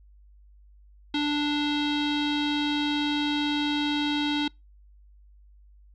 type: tone with low-pass filter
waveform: square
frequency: 293.7 Hz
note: D4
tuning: in tune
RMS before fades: -26 dBFS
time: 1.14-4.48 s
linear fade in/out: 5 ms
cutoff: 3600 Hz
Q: 6.5
effects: noise-tail reverb RT60 0.2 s tail -26 dB re dry + added 50 Hz sine -51 dBFS peak until 5.94 s